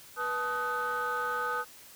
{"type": "tone cluster", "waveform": "sine", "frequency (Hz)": [488.6, 869, 1252, 1505], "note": ["B4", "A5", "D#6", "F#6"], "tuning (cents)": [-19, -22, 10, 29], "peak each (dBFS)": [-36, -36, -31, -33], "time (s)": [0.16, 1.65], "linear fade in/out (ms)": 50, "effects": ["tanh soft clip ceiling -24 dBFS", "white hiss -52 dBFS RMS until 1.95 s"]}